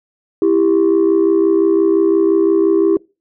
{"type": "tone pair together", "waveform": "sine", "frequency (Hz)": [329.6, 395.4], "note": ["E4", "G4"], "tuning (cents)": [0, 15], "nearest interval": "minor third", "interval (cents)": 315, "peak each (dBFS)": -11, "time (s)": [0.42, 2.97], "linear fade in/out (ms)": 2, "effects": ["noise-tail reverb RT60 0.3 s tail -26 dB re dry", "tanh soft clip ceiling -6 dBFS"]}